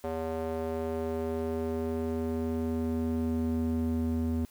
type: tone with band-pass filter sweep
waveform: square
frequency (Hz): 80.9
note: E2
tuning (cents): -32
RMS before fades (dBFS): -31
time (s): 0.04-4.45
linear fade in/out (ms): 0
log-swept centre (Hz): 560 to 200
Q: 1.8
effects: white hiss -60 dBFS RMS until 4.5 s